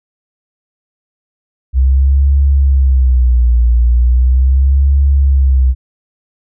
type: tone with vibrato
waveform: sine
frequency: 64.1 Hz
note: C2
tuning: 35 cents flat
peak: -6 dBFS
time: 1.73-5.75 s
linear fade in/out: 50 ms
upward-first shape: sine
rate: 0.38 Hz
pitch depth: 140 cents each way
effects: none